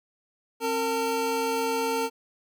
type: tone cluster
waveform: square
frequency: 267.1 / 458.6 / 899 Hz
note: C4 / A#4 / A5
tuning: +36 / -28 / +37 cents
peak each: -34 / -28 / -30 dBFS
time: 0.6-2.1 s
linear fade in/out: 50 ms
effects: none